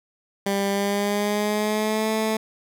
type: tone with pitch glide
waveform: 15% pulse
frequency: 198.5 to 219 Hz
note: G3 to A3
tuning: +22 to -8 cents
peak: -15 dBFS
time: 0.46-2.37 s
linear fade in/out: 5 ms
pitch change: +170 cents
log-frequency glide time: 0.7-2.1 s
effects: none